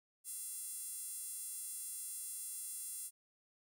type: tone with high-pass filter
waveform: sawtooth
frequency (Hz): 683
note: F5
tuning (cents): -39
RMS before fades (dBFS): -45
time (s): 0.24-3.11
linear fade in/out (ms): 50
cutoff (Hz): 9400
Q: 3.4
effects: none